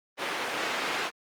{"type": "band-pass noise", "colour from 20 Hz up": "white", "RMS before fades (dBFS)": -31, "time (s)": [0.17, 1.11], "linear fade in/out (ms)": 50, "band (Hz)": [300, 2400], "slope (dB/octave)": 12, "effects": ["Opus 24 kbps"]}